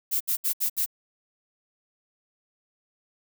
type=noise bursts; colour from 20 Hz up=violet; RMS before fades=-25 dBFS; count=5; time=0.11-0.862 s; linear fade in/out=20 ms; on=96 ms; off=68 ms; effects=none